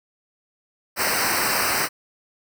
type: noise with comb filter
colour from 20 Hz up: pink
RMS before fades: -22 dBFS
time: 0.96-1.89 s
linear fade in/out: 50 ms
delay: 0.29 ms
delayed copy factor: -1
effects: none